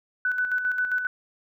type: tone with tremolo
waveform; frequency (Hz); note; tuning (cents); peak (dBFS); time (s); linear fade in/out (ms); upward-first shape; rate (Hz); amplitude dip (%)
sine; 1495; F#6; +17; -21; 0.25-1.07; 2; square; 7.5; 50
effects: none